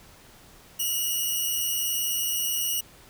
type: tone pair together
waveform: 5% pulse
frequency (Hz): 2852 / 2931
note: F7 / F#7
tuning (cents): +36 / -17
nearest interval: unison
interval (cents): 47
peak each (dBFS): -19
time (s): 0.79-2.81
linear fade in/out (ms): 10
effects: pink hiss -52 dBFS RMS until 3.09 s